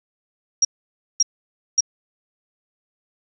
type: tone bursts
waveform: sine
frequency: 5630 Hz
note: F8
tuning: 13 cents sharp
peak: -12 dBFS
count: 3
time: 0.62-1.807 s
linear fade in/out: 5 ms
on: 29 ms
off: 550 ms
effects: none